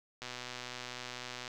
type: click train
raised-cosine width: 0.2 ms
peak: -24 dBFS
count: 157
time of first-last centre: 0.22-1.478 s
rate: 124 Hz
effects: none